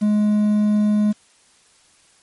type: tone with quantisation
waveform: triangle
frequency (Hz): 210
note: G#3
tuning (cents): +19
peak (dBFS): -12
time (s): 0.01-1.13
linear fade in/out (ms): 20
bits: 7
effects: white hiss -55 dBFS RMS until 2.22 s + MP3 48 kbps